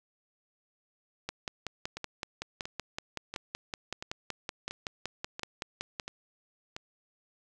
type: two click trains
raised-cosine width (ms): 0.2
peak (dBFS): -21 / -17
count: 8 / 26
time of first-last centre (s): 1.97-6.765 / 1.29-5.998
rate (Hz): 1.46 / 5.31
effects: none

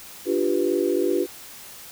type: chord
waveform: sine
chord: G dominant seventh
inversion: second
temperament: equal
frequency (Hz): 293.7 / 349.2 / 392 / 493.9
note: D4 / F4 / G4 / B4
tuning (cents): 0 / 0 / 0 / 0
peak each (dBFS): -27 / -23 / -24 / -27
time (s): 0.25-1.27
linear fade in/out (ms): 50
effects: white hiss -42 dBFS RMS until 1.91 s

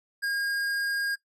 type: tone with hard clipping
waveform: sine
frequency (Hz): 1623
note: G#6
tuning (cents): -40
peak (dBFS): -28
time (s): 0.22-1.16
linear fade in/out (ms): 20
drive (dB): 13
effects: noise-tail reverb RT60 0.1 s tail -17 dB re dry

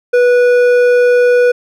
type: tone with hard clipping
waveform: sine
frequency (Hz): 490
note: B4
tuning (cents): -14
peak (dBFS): -8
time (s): 0.13-1.52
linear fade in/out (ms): 10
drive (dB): 8
effects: none

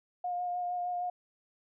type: tone with vibrato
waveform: sine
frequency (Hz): 713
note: F5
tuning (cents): +36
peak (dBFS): -31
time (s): 0.24-1.1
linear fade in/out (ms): 5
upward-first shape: sine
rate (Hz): 6.5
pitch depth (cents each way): 16
effects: none

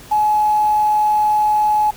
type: tone with quantisation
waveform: sine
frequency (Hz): 847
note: G#5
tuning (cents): +34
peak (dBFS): -12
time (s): 0.11-1.91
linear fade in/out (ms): 10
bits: 6
effects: pink hiss -40 dBFS RMS until 1.96 s

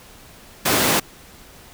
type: high-pass noise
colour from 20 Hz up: pink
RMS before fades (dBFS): -18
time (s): 0.65-1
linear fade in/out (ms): 10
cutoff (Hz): 170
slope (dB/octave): 12
effects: pink hiss -45 dBFS RMS until 1.73 s

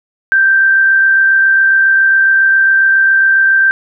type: tone with amplitude modulation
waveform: sine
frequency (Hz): 1568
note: G6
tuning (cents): 0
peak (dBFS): -5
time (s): 0.32-3.71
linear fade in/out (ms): 0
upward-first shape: sine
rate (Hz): 67.3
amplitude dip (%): 25
effects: none

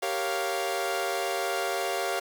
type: chord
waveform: sawtooth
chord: G half-diminished seventh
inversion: none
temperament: equal with one note detuned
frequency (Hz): 390.9 / 466.2 / 554.4 / 698.5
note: G4 / Bb4 / Db5 / F5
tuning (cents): -5 / 0 / 0 / 0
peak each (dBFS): -29 / -32 / -30 / -27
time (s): 0.02-2.2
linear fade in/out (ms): 10
effects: 8-bit

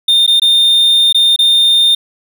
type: tone with dropouts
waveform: triangle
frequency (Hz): 3631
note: A#7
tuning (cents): -46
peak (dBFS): -5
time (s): 0.08-1.95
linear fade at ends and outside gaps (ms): 5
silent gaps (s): 0.265-0.276 / 0.398-0.418 / 1.127-1.145 / 1.362-1.389
effects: none

